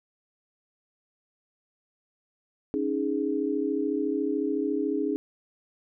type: chord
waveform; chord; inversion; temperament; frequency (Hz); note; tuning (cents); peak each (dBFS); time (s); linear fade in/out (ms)
sine; C# suspended second; none; equal; 277.2 / 311.1 / 415.3; C#4 / D#4 / G#4; 0 / 0 / 0; -29; 2.74-5.16; 0
effects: none